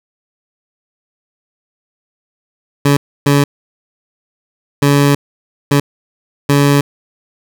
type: tone bursts at uneven times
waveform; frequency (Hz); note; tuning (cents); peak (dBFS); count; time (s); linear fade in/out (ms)
20% pulse; 142.3; C#3; +46; -3; 5; 2.85-2.97 / 3.26-3.44 / 4.82-5.15 / 5.71-5.8 / 6.49-6.81; 5
effects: none